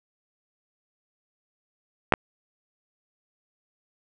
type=clicks; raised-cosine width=0.5 ms; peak=-3 dBFS; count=2; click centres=2.123 / 2.138 s; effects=none